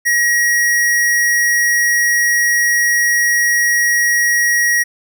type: tone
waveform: square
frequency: 1900 Hz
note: A#6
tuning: 33 cents sharp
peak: -12 dBFS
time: 0.05-4.84 s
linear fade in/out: 20 ms
effects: none